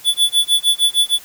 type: tone with tremolo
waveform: square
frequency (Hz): 3452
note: A7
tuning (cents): -34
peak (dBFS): -10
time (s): 0.04-1.19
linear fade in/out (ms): 50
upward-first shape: sine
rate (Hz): 6.5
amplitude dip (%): 100
effects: white hiss -41 dBFS RMS until 1.24 s